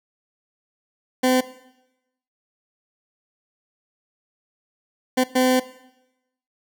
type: tone bursts at uneven times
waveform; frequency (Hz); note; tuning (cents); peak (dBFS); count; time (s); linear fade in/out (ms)
20% pulse; 255.7; C4; -40; -11; 3; 1.23-1.41 / 5.17-5.24 / 5.35-5.6; 10
effects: noise-tail reverb RT60 0.9 s tail -17 dB re dry